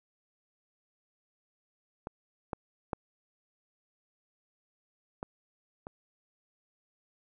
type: clicks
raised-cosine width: 1 ms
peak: -23 / -19 / -17 / -22 / -27 dBFS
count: 5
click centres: 2.071 / 2.532 / 2.932 / 5.229 / 5.869 s
effects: none